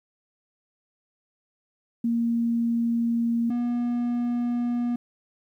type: tone pair in turn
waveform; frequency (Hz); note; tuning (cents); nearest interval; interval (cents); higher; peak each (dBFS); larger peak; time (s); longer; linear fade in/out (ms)
sine / triangle; 233.1 / 240.6; A#3 / B3; 0 / -45; minor second; 55; second; -21; neither; 2.04-3.5 / 3.5-4.96; neither; 5
effects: 10-bit